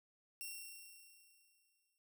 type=tone with exponential decay; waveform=5% pulse; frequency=2729 Hz; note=F7; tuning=41 cents flat; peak=-34 dBFS; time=0.41-1.98 s; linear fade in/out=0 ms; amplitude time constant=340 ms; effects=none